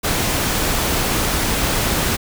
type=noise; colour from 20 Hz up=pink; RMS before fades=-19 dBFS; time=0.03-2.17 s; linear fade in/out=20 ms; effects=none